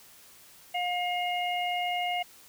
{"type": "harmonic tone", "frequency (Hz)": 713, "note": "F5", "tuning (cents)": 36, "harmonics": [1, 3, 4], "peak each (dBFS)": [-29, -34, -35], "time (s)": [0.74, 2.23], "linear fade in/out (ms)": 10, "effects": ["white hiss -54 dBFS RMS until 2.48 s"]}